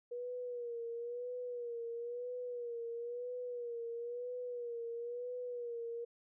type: tone with vibrato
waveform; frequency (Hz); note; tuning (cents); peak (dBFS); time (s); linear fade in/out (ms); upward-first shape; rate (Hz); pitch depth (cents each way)
sine; 480.2; B4; -49; -39; 0.11-6.05; 10; sine; 1; 56
effects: none